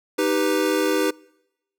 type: chord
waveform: square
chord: Eb augmented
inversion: none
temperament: equal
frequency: 311.1 / 392 / 493.9 Hz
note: Eb4 / G4 / B4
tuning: 0 / 0 / 0 cents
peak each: -24 dBFS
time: 0.18-1.11 s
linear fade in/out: 10 ms
effects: noise-tail reverb RT60 0.9 s tail -25 dB re dry